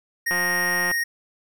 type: tone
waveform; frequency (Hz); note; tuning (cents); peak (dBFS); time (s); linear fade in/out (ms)
square; 1864.7; A#6; 0; -22; 0.26-1.04; 10
type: click train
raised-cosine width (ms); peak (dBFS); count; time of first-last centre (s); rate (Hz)
0.5; -14; 108; 0.31-0.915; 177
effects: none